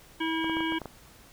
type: harmonic tone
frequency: 323.6 Hz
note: E4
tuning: 32 cents flat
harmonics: 1 / 3 / 5 / 7 / 9 / 10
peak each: -29 / -34 / -36 / -37 / -39 / -39 dBFS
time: 0.2-0.79 s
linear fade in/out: 10 ms
type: clicks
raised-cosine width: 1 ms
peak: -23 dBFS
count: 7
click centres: 0.444 / 0.497 / 0.569 / 0.606 / 0.722 / 0.817 / 0.857 s
effects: pink hiss -54 dBFS RMS until 1.32 s